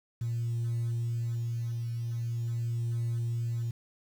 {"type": "tone with tremolo", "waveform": "sine", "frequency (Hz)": 117.1, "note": "A#2", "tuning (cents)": 8, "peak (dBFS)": -26, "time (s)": [0.21, 3.71], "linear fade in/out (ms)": 5, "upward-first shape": "triangle", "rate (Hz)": 0.44, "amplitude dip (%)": 40, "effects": ["tanh soft clip ceiling -26 dBFS", "9-bit"]}